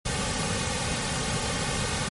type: noise with comb filter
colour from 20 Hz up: pink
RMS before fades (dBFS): -28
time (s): 0.05-2.09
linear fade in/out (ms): 10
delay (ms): 3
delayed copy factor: -0.7
effects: MP3 48 kbps